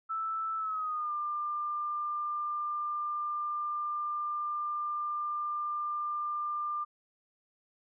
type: tone with pitch glide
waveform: sine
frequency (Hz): 1318.5 to 1195.2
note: E6 to D6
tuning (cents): 0 to +30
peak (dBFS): -31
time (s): 0.09-6.85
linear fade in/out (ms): 20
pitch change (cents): -170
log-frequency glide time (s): 0.57-1.13
effects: none